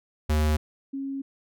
square / sine tone pair in turn, 76.4 / 273 Hz, D#2 / C#4, -31 / -26 cents, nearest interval octave + minor seventh, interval 2205 cents, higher second, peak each -21 / -29 dBFS, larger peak first, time 0.29-0.57 / 0.93-1.22 s, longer second, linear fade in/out 10 ms, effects none

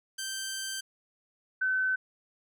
10% pulse / sine tone pair in turn, 1561 / 1521.8 Hz, G6 / F#6, -8 / +48 cents, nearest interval unison, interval 44 cents, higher first, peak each -25 dBFS, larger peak neither, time 0.18-0.81 / 1.61-1.96 s, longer first, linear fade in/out 10 ms, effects none

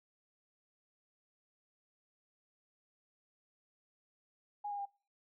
sine tone with pitch steps, 825 / 813.2 / 801.5 Hz, G#5 / G#5 / G5, -12 / -37 / +38 cents, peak -37 dBFS, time 4.64-4.856 s, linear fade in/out 10 ms, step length 72 ms, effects noise-tail reverb RT60 0.4 s tail -25 dB re dry

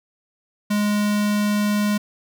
square tone with notch filter, 207.7 Hz, G#3, in tune, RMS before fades -20 dBFS, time 0.7-1.98 s, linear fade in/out 10 ms, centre 500 Hz, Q 1.5, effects none

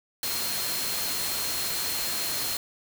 sine tone in noise, 4213 Hz, C8, 11 cents sharp, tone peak -34 dBFS, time 0.23-2.57 s, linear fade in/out 2 ms, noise white, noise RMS -30 dBFS, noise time 0.23-2.57 s, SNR -7 dB, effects none

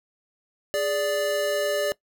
square tone pair together, 414.1 / 584.3 Hz, G#4 / D5, -5 / -9 cents, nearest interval tritone, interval 596 cents, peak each -30 / -24 dBFS, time 0.74-1.92 s, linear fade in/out 0 ms, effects noise-tail reverb RT60 0.1 s tail -20 dB re dry

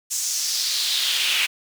brown noise with high-pass filter sweep, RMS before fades -23 dBFS, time 0.1-1.47 s, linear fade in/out 20 ms, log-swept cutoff 7000 to 2600 Hz, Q 2.9, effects none

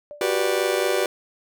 sine tone with exponential decay, 587.3 Hz, D5, in tune, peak -32 dBFS, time 0.11-0.36 s, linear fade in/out 0 ms, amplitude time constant 53 ms
40% pulse chord, G major seventh, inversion third, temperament just, 367.5 / 392 / 490 / 588 Hz, F#4 / G4 / B4 / D5, -12 / 0 / -14 / +2 cents, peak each -25 dBFS, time 0.21-1.06 s, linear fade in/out 2 ms
effects none

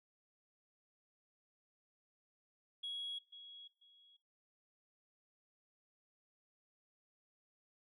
sine tone with echo, 3325 Hz, G#7, 1 cent sharp, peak -39 dBFS, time 2.83-3.19 s, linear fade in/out 10 ms, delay 490 ms, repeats 2, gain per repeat -12 dB, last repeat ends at 4.17 s, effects noise-tail reverb RT60 0.9 s tail -24 dB re dry + tanh soft clip ceiling -37 dBFS

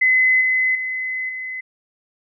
sine tone with level steps, 2032 Hz, B6, 49 cents sharp, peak -12 / -15 / -22 / -26 dBFS, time 0.01-1.61 s, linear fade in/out 10 ms, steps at 0.41 / 0.75 / 1.29 s, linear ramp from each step 2 ms, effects none

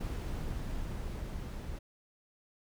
brown noise with level ramp, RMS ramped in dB -36 to -40 dBFS, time 0-1.79 s, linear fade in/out 10 ms, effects none

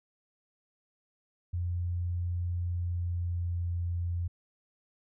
sine tone with pitch glide, 87.7 to 86.74 Hz, F2 to F2, +8 to -11 cents, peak -29 dBFS, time 1.53-4.28 s, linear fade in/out 10 ms, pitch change -19 cents, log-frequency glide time 2.65-3.71 s, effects none

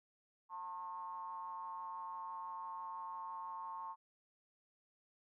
triangle ring-modulated tone, 90 Hz, F#2, 47 cents flat, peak -38 dBFS, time 0.49-3.96 s, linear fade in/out 50 ms, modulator 987 Hz, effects none

